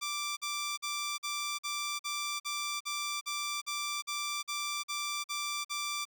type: tone bursts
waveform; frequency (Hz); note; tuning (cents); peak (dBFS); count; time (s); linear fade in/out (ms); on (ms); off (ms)
10% pulse; 1174.7; D6; 0; -25; 15; 0.01-6.054; 20; 360; 46
effects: none